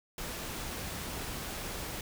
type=noise; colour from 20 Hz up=pink; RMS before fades=-39 dBFS; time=0.18-2.01 s; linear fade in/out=2 ms; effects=none